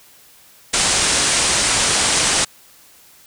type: low-pass noise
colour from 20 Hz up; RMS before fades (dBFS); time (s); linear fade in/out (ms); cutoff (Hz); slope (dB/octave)
white; -17; 0.73-2.45; 10; 9600; 96
effects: white hiss -48 dBFS RMS until 3.26 s